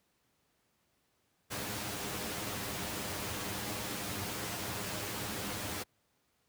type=noise with comb filter; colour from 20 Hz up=pink; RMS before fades=-38 dBFS; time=1.5-5.84 s; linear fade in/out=20 ms; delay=9.8 ms; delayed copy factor=+0.6; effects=pink hiss -75 dBFS RMS until 6.48 s + high-pass 80 Hz 12 dB/octave